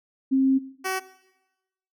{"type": "tone pair in turn", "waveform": ["sine", "10% pulse"], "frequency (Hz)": [266.4, 377.7], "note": ["C4", "F#4"], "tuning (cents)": [31, 36], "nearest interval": "tritone", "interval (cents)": 605, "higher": "second", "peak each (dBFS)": -17, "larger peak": "neither", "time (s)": [[0.31, 0.59], [0.84, 1]], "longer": "first", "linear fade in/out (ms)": 20, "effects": ["noise-tail reverb RT60 1.0 s tail -18 dB re dry"]}